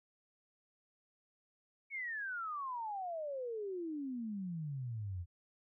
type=exponential sweep; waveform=sine; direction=down; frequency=2248 to 83.5 Hz; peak=-38 dBFS; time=1.9-5.26 s; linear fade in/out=50 ms; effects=none